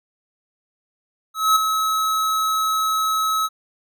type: tone with ADSR envelope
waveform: square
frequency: 1288 Hz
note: E6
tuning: 41 cents flat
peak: -12 dBFS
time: 1.34-3.49 s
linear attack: 220 ms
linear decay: 8 ms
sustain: -7 dB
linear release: 40 ms
effects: none